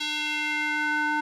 square tone with band-pass filter sweep, 301 Hz, D4, 43 cents sharp, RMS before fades -27 dBFS, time 0-1.21 s, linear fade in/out 10 ms, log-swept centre 3600 to 1200 Hz, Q 2.6, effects none

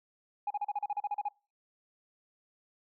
sine tone bursts, 824 Hz, G#5, 14 cents flat, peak -28 dBFS, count 12, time 0.47-1.286 s, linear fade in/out 5 ms, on 35 ms, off 36 ms, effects noise-tail reverb RT60 0.3 s tail -25 dB re dry + tanh soft clip ceiling -27 dBFS

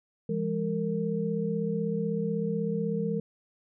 sine tone cluster, 168.2 / 204.3 / 458.3 Hz, E3 / G#3 / A#4, +35 / -28 / -29 cents, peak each -31 dBFS, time 0.29-3.2 s, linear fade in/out 5 ms, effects none

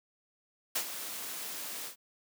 white noise with ADSR envelope, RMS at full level -30 dBFS, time 0.75-1.96 s, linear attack 9 ms, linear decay 78 ms, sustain -10 dB, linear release 110 ms, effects high-pass 200 Hz 12 dB/octave

